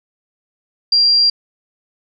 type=tone; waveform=sine; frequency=4756 Hz; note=D8; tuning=21 cents sharp; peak=-9 dBFS; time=0.92-1.3 s; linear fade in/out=5 ms; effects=none